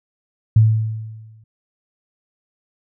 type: tone with exponential decay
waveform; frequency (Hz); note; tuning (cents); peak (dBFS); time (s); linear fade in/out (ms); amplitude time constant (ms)
sine; 110; A2; 0; -6; 0.56-1.44; 5; 190
effects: none